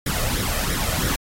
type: noise with flanger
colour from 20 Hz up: pink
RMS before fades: -23 dBFS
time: 0.06-1.16 s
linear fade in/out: 5 ms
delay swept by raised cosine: 0.54 to 1.64 ms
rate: 3 Hz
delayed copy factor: +0.6
effects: AAC 48 kbps